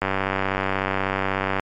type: click train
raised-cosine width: 0.5 ms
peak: -7 dBFS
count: 153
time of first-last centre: 0.02-1.597 s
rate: 96.4 Hz
effects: MP3 64 kbps